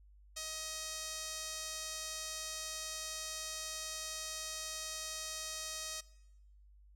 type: tone with band-pass filter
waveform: sawtooth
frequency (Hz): 631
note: D#5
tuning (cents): +24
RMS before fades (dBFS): -43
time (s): 0.36-6.01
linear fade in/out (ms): 10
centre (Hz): 6400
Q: 1.5
effects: noise-tail reverb RT60 0.9 s tail -20 dB re dry + added 50 Hz sine -58 dBFS peak until 6.95 s